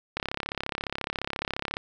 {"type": "click train", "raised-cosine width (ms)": 0.3, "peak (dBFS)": -13, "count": 56, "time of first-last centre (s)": [0.17, 1.769], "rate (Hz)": 34.4, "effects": []}